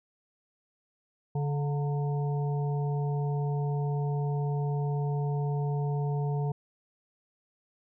harmonic tone with a mistuned harmonic, 144 Hz, D3, 34 cents flat, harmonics 1 / 3 / 5 / 6, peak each -27 / -37 / -41 / -43 dBFS, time 1.35-6.52 s, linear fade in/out 5 ms, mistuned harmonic 6, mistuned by +88 cents, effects none

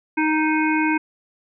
harmonic tone, 311.1 Hz, D#4, in tune, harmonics 1 / 3 / 5 / 7 / 8, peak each -19 / -24 / -26 / -27 / -28 dBFS, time 0.17-0.98 s, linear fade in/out 10 ms, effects none

